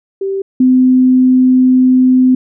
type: tone pair in turn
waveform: sine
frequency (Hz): 389.4 / 255.8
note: G4 / C4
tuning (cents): -12 / -39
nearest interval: perfect fifth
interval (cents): 727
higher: first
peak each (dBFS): -14 / -5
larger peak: second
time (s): 0.21-0.42 / 0.6-2.35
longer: second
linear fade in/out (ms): 5
effects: none